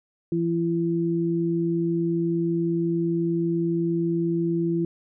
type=tone pair together; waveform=sine; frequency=168.4 / 336.8 Hz; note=E3 / E4; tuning=+37 / +37 cents; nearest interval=octave; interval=1200 cents; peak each=-25 / -23 dBFS; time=0.32-4.85 s; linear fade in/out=2 ms; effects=none